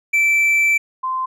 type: tone pair in turn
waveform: triangle / sine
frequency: 2329 / 1037.5 Hz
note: D7 / C6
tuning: -15 / -15 cents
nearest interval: octave + major second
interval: 1400 cents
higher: first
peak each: -11 / -19 dBFS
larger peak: first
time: 0.13-0.78 / 1.03-1.26 s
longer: first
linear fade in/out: 10 ms
effects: none